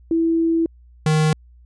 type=tone pair in turn; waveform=sine / square; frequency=329.6 / 155.18 Hz; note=E4 / D#3; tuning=0 / -4 cents; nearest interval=octave + minor second; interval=1304 cents; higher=first; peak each=-15 dBFS; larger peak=neither; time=0.11-0.66 / 1.06-1.33 s; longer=first; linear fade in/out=2 ms; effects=added 60 Hz sine -45 dBFS peak until 1.65 s + resampled to 22050 Hz